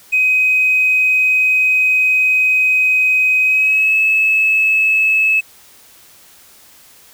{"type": "tone with pitch glide", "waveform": "triangle", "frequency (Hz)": [2519, 2593], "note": ["D#7", "E7"], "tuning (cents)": [21, -29], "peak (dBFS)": -7, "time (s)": [0.12, 5.41], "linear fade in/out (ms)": 20, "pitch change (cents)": 50, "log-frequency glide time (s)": [3.43, 3.98], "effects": ["tanh soft clip ceiling -8 dBFS", "white hiss -45 dBFS RMS until 7.13 s"]}